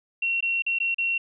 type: tone with dropouts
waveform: sine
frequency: 2731 Hz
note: F7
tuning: 39 cents flat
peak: -22 dBFS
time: 0.22-1.18 s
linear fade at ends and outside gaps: 5 ms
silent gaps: 0.407-0.425 / 0.622-0.664 / 0.787-0.801 / 0.945-0.983 s
effects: none